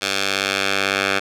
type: tone with band-pass filter sweep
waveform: 10% pulse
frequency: 98 Hz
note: G2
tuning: in tune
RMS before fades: -21 dBFS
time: 0.01-1.2 s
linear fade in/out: 20 ms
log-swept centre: 3900 to 2200 Hz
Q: 0.95
effects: none